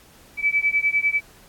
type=beating tone pair; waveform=sine; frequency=2298 / 2308 Hz; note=D7 / D7; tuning=-38 / -31 cents; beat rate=10 Hz; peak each=-21 dBFS; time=0.37-1.21 s; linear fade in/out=50 ms; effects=pink hiss -51 dBFS RMS until 1.48 s + AAC 64 kbps